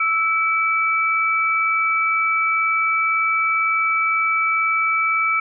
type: tone pair together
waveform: sine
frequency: 1318.5 / 2301 Hz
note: E6 / D7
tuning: 0 / -36 cents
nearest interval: minor seventh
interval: 964 cents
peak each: -19 dBFS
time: 0-5.4 s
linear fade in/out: 5 ms
effects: none